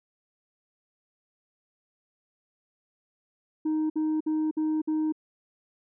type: tone bursts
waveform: sine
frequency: 311.1 Hz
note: D#4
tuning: in tune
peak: -21 dBFS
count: 5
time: 3.65-5.124 s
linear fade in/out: 10 ms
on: 250 ms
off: 56 ms
effects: tanh soft clip ceiling -23 dBFS